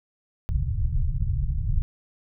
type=low-pass noise; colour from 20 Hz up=pink; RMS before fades=-24 dBFS; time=0.49-1.82 s; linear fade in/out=0 ms; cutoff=140 Hz; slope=48 dB/octave; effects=none